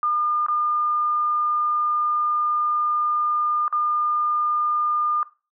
sine tone with dropouts, 1209 Hz, D6, 50 cents sharp, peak -19 dBFS, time 0.03-5.23 s, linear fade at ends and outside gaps 1 ms, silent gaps 0.464-0.484 / 3.68-3.726 s, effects noise-tail reverb RT60 0.3 s tail -17 dB re dry

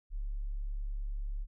sine tone, 35.32 Hz, C#1, 33 cents sharp, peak -33 dBFS, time 0.1-1.47 s, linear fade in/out 50 ms, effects none

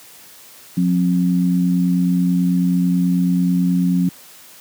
sine tone pair together, 178.58 / 267.8 Hz, F3 / C4, +39 / +40 cents, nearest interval perfect fifth, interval 701 cents, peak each -14 / -20 dBFS, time 0.77-4.09 s, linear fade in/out 5 ms, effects white hiss -43 dBFS RMS until 4.6 s + high-pass 100 Hz 12 dB/octave

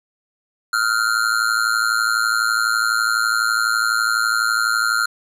square tone with amplitude modulation, 1400 Hz, F6, 4 cents sharp, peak -13 dBFS, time 0.73-5.06 s, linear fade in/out 5 ms, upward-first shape sine, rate 112 Hz, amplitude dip 90%, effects low-pass 12000 Hz 12 dB/octave + 9-bit

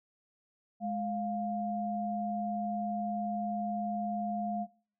sine tone pair together, 209.4 / 702.1 Hz, G#3 / F5, +15 / +9 cents, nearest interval octave + major sixth, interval 2094 cents, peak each -34 / -34 dBFS, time 0.8-4.67 s, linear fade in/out 50 ms, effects noise-tail reverb RT60 0.5 s tail -22 dB re dry

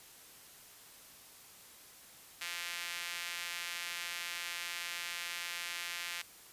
sawtooth tone with high-pass filter, 173.4 Hz, F3, 12 cents flat, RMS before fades -41 dBFS, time 2.41-6.22 s, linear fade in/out 5 ms, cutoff 2200 Hz, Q 1.4, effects white hiss -56 dBFS RMS until 6.52 s + resampled to 32000 Hz

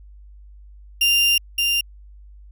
35% pulse tone pair in turn, 2790 / 2790 Hz, F7 / F7, -2 / -2 cents, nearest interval unison, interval 0 cents, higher neither, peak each -13 / -16 dBFS, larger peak first, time 1.01-1.38 / 1.58-1.81 s, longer first, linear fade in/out 5 ms, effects added 50 Hz sine -41 dBFS peak until 2.51 s

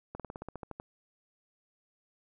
slowing click train, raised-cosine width 1 ms, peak -26 dBFS, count 11, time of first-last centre 0.15-0.799 s, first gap 47 ms, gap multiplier 1.07, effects none

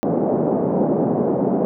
pink band-pass noise, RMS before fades -19 dBFS, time 0.03-1.65 s, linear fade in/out 0 ms, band 180 to 670 Hz, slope 24 dB/octave, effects none

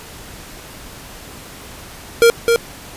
square tone with echo, 466.2 Hz, A#4, in tune, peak -7 dBFS, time 2.22-2.3 s, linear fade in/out 0 ms, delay 260 ms, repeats 1, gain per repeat -4 dB, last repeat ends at 2.56 s, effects pink hiss -36 dBFS RMS until 2.96 s + resampled to 32000 Hz

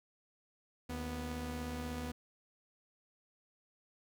sawtooth tone pair together, 76.44 / 245.8 Hz, D#2 / B3, -30 / -8 cents, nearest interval octave + minor sixth, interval 2022 cents, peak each -38 / -37 dBFS, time 0.89-2.12 s, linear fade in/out 10 ms, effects none

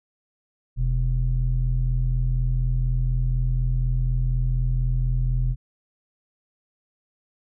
square tone with low-pass filter, 42.05 Hz, E1, 35 cents sharp, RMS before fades -22 dBFS, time 0.76-5.56 s, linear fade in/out 50 ms, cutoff 110 Hz, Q 4.6, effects none

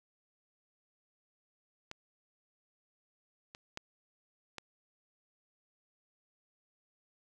clicks, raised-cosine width 0.2 ms, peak -25 / -30 / -22 / -24 dBFS, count 4, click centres 1.914 / 3.549 / 3.774 / 4.583 s, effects none

